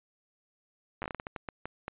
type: slowing click train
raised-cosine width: 0.5 ms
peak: -21 dBFS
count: 13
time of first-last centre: 1.02-1.881 s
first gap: 9 ms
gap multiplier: 1.34
effects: resampled to 8000 Hz